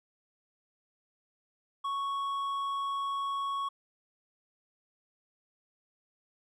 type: tone with hard clipping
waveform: sine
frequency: 1108.7 Hz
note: C#6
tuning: in tune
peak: -32 dBFS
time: 1.84-3.69 s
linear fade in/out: 10 ms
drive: 5 dB
effects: none